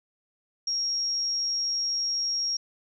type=tone; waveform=sine; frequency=5588 Hz; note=F8; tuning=in tune; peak=-25 dBFS; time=0.67-2.57 s; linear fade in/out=5 ms; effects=none